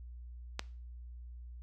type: click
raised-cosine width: 0.2 ms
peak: -17 dBFS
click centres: 0.594 s
effects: noise-tail reverb RT60 0.4 s tail -20 dB re dry + added 60 Hz sine -45 dBFS peak until 1.62 s